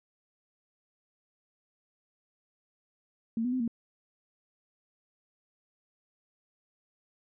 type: tone with pitch steps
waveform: sine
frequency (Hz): 227.3 / 247.6 / 256.8 / 232.3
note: A#3 / B3 / C4 / A#3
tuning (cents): -43 / +5 / -32 / -6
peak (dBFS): -27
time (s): 3.37-3.678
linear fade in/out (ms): 2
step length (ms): 77
effects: none